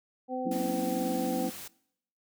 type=harmonic tone; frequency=255.5 Hz; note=C4; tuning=41 cents flat; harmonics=1 / 2 / 3; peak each=-35 / -35 / -35 dBFS; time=0.28-1.51 s; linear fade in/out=50 ms
type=chord; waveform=sine; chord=F# dominant seventh; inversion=none; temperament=equal; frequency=185 / 233.1 / 277.2 / 329.6 Hz; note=F#3 / A#3 / C#4 / E4; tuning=0 / 0 / 0 / 0 cents; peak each=-36 dBFS; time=0.45-1.5 s; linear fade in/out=10 ms
type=noise; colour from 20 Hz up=white; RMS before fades=-43 dBFS; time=0.51-1.68 s; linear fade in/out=5 ms
effects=noise-tail reverb RT60 0.7 s tail -22 dB re dry